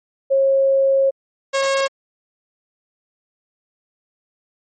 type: tone pair in turn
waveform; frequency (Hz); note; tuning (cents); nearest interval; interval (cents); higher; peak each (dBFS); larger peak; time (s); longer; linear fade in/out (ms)
sine / sawtooth; 542 / 544.7; C#5 / C#5; -39 / -30; unison; 9; second; -12; neither; 0.3-1.11 / 1.53-1.88; first; 20
effects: MP3 32 kbps